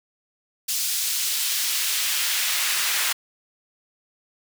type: noise with high-pass filter sweep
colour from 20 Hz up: pink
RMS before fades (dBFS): -24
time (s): 0.68-3.13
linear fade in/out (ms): 10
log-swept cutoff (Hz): 4700 to 1600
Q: 0.82
effects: none